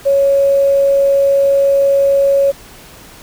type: tone with quantisation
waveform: sine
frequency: 554.4 Hz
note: C#5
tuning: in tune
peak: -8 dBFS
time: 0.05-2.52 s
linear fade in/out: 20 ms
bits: 6
effects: pink hiss -38 dBFS RMS until 3.22 s